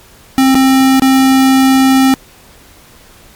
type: tone with dropouts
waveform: square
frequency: 265 Hz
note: C4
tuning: 22 cents sharp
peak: -6 dBFS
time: 0.38-2.14 s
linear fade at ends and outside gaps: 0 ms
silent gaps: 0.546-0.553 / 0.997-1.021 s
effects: pink hiss -41 dBFS RMS until 3.35 s + MP3 96 kbps

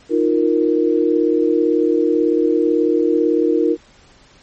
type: chord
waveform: sine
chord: Eb suspended second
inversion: none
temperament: equal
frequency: 311.1 / 349.2 / 466.2 Hz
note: Eb4 / F4 / Bb4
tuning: 0 / 0 / 0 cents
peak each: -17 dBFS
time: 0.09-3.77 s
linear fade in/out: 50 ms
effects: pink hiss -49 dBFS RMS until 4.42 s + MP3 32 kbps

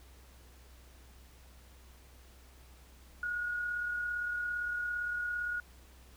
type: tone with amplitude modulation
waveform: sine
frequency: 1446 Hz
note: F#6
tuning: 40 cents flat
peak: -31 dBFS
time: 3.23-5.6 s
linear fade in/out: 2 ms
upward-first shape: sine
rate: 37.6 Hz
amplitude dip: 35%
effects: added 63 Hz sine -55 dBFS peak until 6.16 s + pink hiss -61 dBFS RMS until 6.16 s

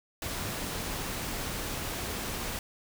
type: noise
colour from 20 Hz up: pink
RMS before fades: -35 dBFS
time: 0.22-2.59 s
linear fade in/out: 2 ms
effects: none

